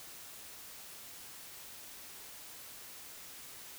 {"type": "silence", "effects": ["white hiss -50 dBFS RMS until 3.78 s"]}